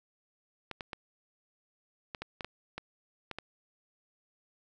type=clicks; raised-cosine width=0.3 ms; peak=-22 dBFS; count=10; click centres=0.713 / 0.808 / 0.932 / 2.148 / 2.22 / 2.408 / 2.446 / 2.78 / 3.313 / 3.386 s; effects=none